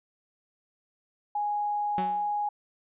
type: tone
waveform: sine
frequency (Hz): 829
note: G#5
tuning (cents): -3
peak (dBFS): -26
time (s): 1.35-2.49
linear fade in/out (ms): 5
type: tone with exponential decay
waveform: sawtooth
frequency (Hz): 186.2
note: F#3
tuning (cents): +11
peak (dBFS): -25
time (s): 1.98-2.33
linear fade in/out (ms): 0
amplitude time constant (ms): 76
effects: resampled to 8000 Hz